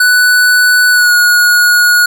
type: tone with pitch glide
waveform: square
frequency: 1486 to 1449.5 Hz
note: F#6 to F#6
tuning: +7 to -36 cents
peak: -6 dBFS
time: 0-2.06 s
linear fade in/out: 5 ms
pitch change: -43 cents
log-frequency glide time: 0.91-1.13 s
effects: none